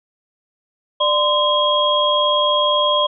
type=tone cluster; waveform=sine; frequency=593 / 1031 / 3276 Hz; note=D5 / C6 / G#7; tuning=+17 / -26 / -24 cents; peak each=-18 dBFS; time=1-3.07 s; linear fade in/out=10 ms; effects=none